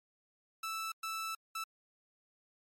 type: tone bursts at uneven times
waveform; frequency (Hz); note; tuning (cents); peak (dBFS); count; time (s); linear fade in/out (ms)
sawtooth; 1318.5; E6; 0; -33; 3; 0.63-0.92 / 1.03-1.35 / 1.55-1.64; 5
effects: MP3 64 kbps